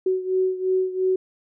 sine beating tone pair, 372.9 / 375.8 Hz, F#4 / F#4, +14 / +27 cents, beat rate 2.9 Hz, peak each -21 / -25 dBFS, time 0.06-1.16 s, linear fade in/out 5 ms, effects none

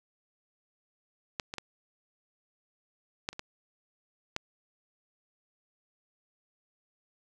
clicks, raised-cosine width 0.2 ms, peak -14 / -20 / -19 / -14 / -30 / -20 / -14 dBFS, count 7, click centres 1.398 / 1.539 / 1.583 / 3.289 / 3.33 / 3.394 / 4.364 s, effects none

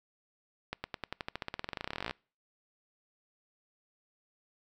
accelerating click train, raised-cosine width 0.3 ms, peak -19 dBFS, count 30, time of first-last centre 0.73-2.11 s, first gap 110 ms, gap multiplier 0.93, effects noise-tail reverb RT60 0.4 s tail -26 dB re dry

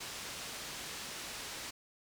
white low-pass noise, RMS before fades -44 dBFS, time 0-1.71 s, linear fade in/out 10 ms, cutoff 6500 Hz, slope 12 dB/octave, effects none

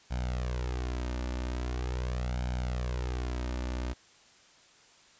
sawtooth tone with flanger, 61.74 Hz, B1, in tune, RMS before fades -33 dBFS, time 0.1-3.94 s, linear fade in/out 20 ms, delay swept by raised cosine 1.3 to 3.4 ms, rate 0.42 Hz, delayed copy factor +0.65, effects white hiss -59 dBFS RMS until 5.19 s + resampled to 16000 Hz

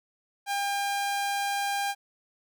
sawtooth tone, 802 Hz, G5, 39 cents sharp, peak -23 dBFS, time 0.46-1.95 s, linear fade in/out 50 ms, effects none

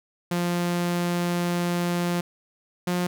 sawtooth tone pair in turn, 174.61 / 177.87 Hz, F3 / F3, 0 / +32 cents, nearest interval unison, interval 32 cents, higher second, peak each -19 dBFS, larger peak neither, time 0.31-2.21 / 2.87-3.07 s, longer first, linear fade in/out 5 ms, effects none

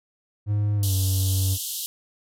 triangle tone with pitch glide, 103.83 to 94.66 Hz, G#2 to F#2, 0 to +40 cents, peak -18 dBFS, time 0.46-1.58 s, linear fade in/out 50 ms, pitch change -160 cents, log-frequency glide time 0.76-0.93 s
white band-pass noise, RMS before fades -31 dBFS, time 0.83-1.86 s, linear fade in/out 0 ms, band 2900 to 15000 Hz, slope 96 dB/octave
effects none

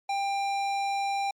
triangle tone with hard clipping, 794 Hz, G5, 22 cents sharp, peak -28 dBFS, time 0.09-1.31 s, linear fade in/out 5 ms, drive 18 dB, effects MP3 96 kbps

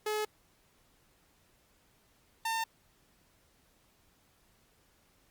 sawtooth tone pair in turn, 426 / 902.7 Hz, G#4 / A5, +44 / +44 cents, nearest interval octave + minor second, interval 1300 cents, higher second, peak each -27 dBFS, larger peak neither, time 0.06-0.25 / 2.45-2.64 s, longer neither, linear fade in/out 5 ms, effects pink hiss -68 dBFS RMS until 5.3 s + Opus 48 kbps

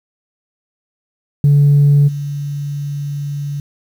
sine tone with level steps, 143.6 Hz, D3, 39 cents flat, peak -5 / -19 dBFS, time 1.44-3.6 s, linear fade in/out 2 ms, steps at 2.07 s, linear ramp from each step 20 ms, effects tanh soft clip ceiling -4 dBFS + 7-bit

